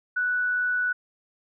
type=tone with amplitude modulation; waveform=sine; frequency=1480 Hz; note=F#6; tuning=in tune; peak=-21 dBFS; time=0.16-0.93 s; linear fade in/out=10 ms; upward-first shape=sine; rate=103 Hz; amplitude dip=25%; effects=none